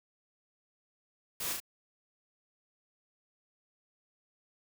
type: noise with echo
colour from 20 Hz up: white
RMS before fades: -37 dBFS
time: 1.4-1.53 s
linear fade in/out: 5 ms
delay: 36 ms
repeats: 2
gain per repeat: -2 dB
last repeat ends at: 1.602 s
effects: none